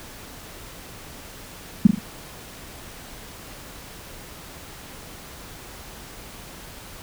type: tone with echo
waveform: sine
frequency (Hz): 205.3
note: G#3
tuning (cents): -20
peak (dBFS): -5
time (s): 1.85-1.87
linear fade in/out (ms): 5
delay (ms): 40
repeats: 3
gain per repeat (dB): -7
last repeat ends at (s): 1.99
effects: pink hiss -41 dBFS RMS until 7.02 s